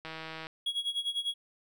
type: click train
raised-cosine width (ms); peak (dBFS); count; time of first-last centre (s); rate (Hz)
0.3; -25; 68; 0.05-0.469; 160
type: tone with tremolo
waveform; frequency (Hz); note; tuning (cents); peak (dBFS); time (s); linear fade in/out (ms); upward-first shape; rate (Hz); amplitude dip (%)
triangle; 3322; G#7; 0; -26; 0.66-1.34; 5; sine; 10; 85
effects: none